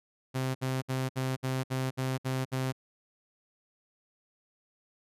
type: tone bursts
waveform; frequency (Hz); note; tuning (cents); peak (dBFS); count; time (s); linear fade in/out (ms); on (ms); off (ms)
sawtooth; 130.7; C3; -1; -25; 9; 0.34-2.726; 20; 210; 62
effects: resampled to 32000 Hz